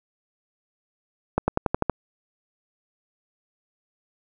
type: accelerating click train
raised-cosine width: 1 ms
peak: -6 dBFS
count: 7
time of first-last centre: 1.38-1.897 s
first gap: 100 ms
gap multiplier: 0.94
effects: none